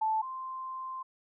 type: tone pair in turn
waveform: sine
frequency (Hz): 876 / 1043.7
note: A5 / C6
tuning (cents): -8 / -5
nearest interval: minor third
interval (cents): 303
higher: second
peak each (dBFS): -26 / -36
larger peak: first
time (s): 0.01-0.22 / 0.22-1.03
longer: second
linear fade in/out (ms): 10
effects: none